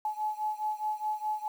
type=beating tone pair; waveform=sine; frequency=852 / 856.8 Hz; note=G#5 / A5; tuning=+44 / -46 cents; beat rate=4.8 Hz; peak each=-32 / -34 dBFS; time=0.05-1.48 s; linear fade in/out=2 ms; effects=9-bit